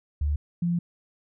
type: tone pair in turn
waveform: sine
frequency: 73.42 / 172.57 Hz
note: D2 / F3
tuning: 0 / -20 cents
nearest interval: octave + minor third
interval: 1480 cents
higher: second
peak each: -22 dBFS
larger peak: neither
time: 0.21-0.36 / 0.62-0.79 s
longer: second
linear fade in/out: 5 ms
effects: none